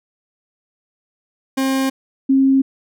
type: tone pair in turn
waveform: 40% pulse / sine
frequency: 266.8 / 268.7 Hz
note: C4 / C4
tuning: +34 / +46 cents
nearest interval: unison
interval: 12 cents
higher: second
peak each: -15 / -10 dBFS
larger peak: second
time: 1.57-1.9 / 2.29-2.62 s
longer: neither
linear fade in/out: 10 ms
effects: none